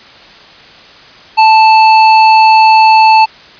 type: tone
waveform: square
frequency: 880 Hz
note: A5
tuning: in tune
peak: -3 dBFS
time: 1.37-3.26 s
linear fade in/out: 20 ms
effects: white hiss -36 dBFS RMS until 3.59 s + resampled to 11025 Hz